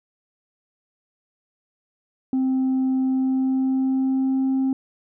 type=tone with pitch glide; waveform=sine; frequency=261.6 to 265.3 Hz; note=C4 to C4; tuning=0 to +24 cents; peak=-16 dBFS; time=2.33-4.73 s; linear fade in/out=2 ms; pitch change=+24 cents; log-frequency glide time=3.03-4.47 s; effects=tanh soft clip ceiling -17 dBFS